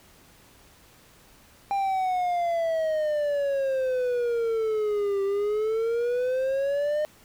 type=exponential two-way sweep; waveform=triangle; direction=down then up; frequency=800 to 392 to 611 Hz; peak=-21 dBFS; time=1.71-7.05 s; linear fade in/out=0 ms; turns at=5.23 s; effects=pink hiss -55 dBFS RMS until 7.24 s